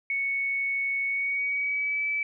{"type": "tone with pitch glide", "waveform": "sine", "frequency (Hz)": [2217, 2304], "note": ["C#7", "D7"], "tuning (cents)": [0, -34], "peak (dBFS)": -25, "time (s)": [0.1, 2.23], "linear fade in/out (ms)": 2, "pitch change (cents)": 66, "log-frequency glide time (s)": [1.06, 2.05], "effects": []}